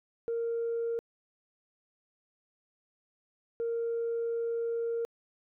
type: tone pair in turn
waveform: sine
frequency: 464 / 464 Hz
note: A#4 / A#4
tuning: -8 / -8 cents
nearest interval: unison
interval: 0 cents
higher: neither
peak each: -28 dBFS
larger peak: neither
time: 0.28-0.99 / 3.6-5.05 s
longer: second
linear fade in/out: 0 ms
effects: tanh soft clip ceiling -26 dBFS

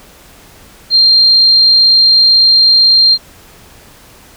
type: tone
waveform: sine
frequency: 4186 Hz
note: C8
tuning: in tune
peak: -4 dBFS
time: 0.9-3.18 s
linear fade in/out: 50 ms
effects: pink hiss -40 dBFS RMS until 4.36 s

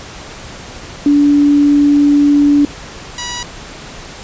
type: tone pair in turn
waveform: sine / 5% pulse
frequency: 288.9 / 971.7 Hz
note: D4 / B5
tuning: -28 / -28 cents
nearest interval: octave + major sixth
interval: 2100 cents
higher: second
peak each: -6 / -7 dBFS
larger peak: first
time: 1.06-2.65 / 3.18-3.43 s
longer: first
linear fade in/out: 2 ms
effects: pink hiss -31 dBFS RMS until 4.23 s + resampled to 16000 Hz

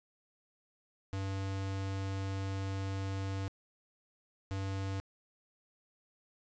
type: tone bursts at uneven times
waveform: square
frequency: 97 Hz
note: G2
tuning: 18 cents flat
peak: -35 dBFS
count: 2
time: 1.13-3.48 / 4.51-5 s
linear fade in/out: 0 ms
effects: resampled to 16000 Hz + 11-bit

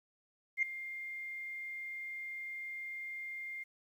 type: tone with ADSR envelope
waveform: sine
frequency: 2111 Hz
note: C7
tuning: 15 cents sharp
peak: -25 dBFS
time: 0.57-3.64 s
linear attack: 57 ms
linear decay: 3 ms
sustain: -15 dB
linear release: 14 ms
effects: tanh soft clip ceiling -21 dBFS + 11-bit

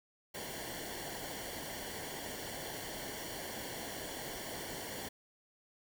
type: noise with comb filter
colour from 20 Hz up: pink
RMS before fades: -43 dBFS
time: 0.34-5.09 s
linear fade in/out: 10 ms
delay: 0.79 ms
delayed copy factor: -0.7
effects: none

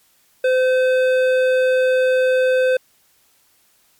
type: tone with hard clipping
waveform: triangle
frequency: 513 Hz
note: C5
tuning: 34 cents flat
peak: -15 dBFS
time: 0.44-2.77 s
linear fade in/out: 5 ms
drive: 15 dB
effects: white hiss -58 dBFS RMS until 3.99 s + MP3 96 kbps

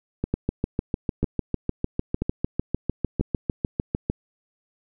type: two click trains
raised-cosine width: 3 ms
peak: -9 / -11 dBFS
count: 26 / 4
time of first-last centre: 0.34-4.099 / 0.24-3.21 s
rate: 6.65 / 1.01 Hz
effects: none

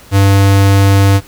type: tone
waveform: square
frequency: 98.5 Hz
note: G2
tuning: 9 cents sharp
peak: -6 dBFS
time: 0.11-1.21 s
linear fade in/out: 50 ms
effects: pink hiss -39 dBFS RMS until 1.27 s

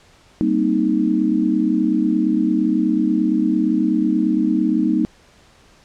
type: chord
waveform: sine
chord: C minor seventh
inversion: second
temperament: equal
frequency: 196 / 233.1 / 261.6 / 311.1 Hz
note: G3 / Bb3 / C4 / Eb4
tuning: 0 / 0 / 0 / 0 cents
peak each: -22 / -20 / -23 / -18 dBFS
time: 0.41-5.05 s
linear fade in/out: 0 ms
effects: pink hiss -51 dBFS RMS until 5.84 s + low-pass 7000 Hz 12 dB/octave

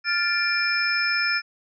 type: tone cluster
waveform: sine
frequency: 1398 / 1753 / 2379 / 5220 Hz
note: F6 / A6 / D7 / E8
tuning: +1 / -7 / +22 / -18 cents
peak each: -26 dBFS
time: 0.04-1.42 s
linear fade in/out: 50 ms
effects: none

